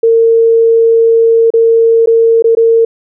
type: tone with dropouts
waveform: sine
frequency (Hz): 456.5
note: A#4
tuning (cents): -36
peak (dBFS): -4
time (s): 0.03-2.85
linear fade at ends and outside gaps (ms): 5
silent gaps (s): 1.504-1.537 / 2.06-2.072 / 2.424-2.442 / 2.551-2.57
effects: none